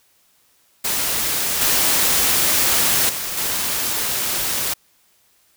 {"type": "noise with level steps", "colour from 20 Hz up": "white", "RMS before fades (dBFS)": [-21, -17, -26, -22], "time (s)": [0.84, 4.74], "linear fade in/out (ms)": 10, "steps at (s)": [1.61, 3.09, 3.37], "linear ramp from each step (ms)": 5, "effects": ["white hiss -59 dBFS RMS until 5.56 s"]}